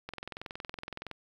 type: click train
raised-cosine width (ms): 0.3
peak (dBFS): -23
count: 23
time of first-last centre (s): 0.09-1.113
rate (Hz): 21.5
effects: 9-bit